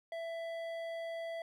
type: tone with hard clipping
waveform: sine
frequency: 664 Hz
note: E5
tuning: 12 cents sharp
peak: -40 dBFS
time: 0.12-1.42 s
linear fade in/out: 2 ms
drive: 10 dB
effects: none